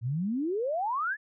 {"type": "exponential sweep", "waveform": "sine", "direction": "up", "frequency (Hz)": [110, 1783], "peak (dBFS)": -27, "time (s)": [0.01, 1.17], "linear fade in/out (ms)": 50, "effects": []}